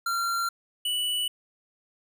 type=tone pair in turn; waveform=square; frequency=1374 / 2959 Hz; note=F6 / F#7; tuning=-29 / -1 cents; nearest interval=octave + minor second; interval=1328 cents; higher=second; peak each=-26 dBFS; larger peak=neither; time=0.06-0.49 / 0.85-1.28 s; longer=neither; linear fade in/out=5 ms; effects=none